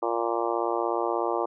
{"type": "harmonic tone", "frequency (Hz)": 116.54, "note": "A#2", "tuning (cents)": 0, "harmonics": [3, 4, 5, 6, 7, 8, 9, 10], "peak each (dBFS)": [-30, -31, -32, -33, -33, -34, -35, -35], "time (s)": [0.02, 1.46], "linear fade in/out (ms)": 10, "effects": []}